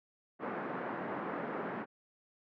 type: band-pass noise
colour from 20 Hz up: pink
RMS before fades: -39 dBFS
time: 0.39-1.86 s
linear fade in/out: 50 ms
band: 190 to 1700 Hz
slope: 24 dB/octave
effects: none